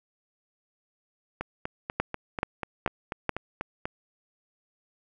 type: two click trains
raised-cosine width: 0.5 ms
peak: -9 / -16 dBFS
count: 4 / 11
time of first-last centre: 2-3.293 / 1.41-3.855 s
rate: 2.32 / 4.09 Hz
effects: none